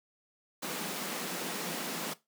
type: high-pass noise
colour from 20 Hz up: pink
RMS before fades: -37 dBFS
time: 0.62-2.14 s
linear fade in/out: 10 ms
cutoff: 160 Hz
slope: 96 dB/octave
effects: noise-tail reverb RT60 0.2 s tail -17 dB re dry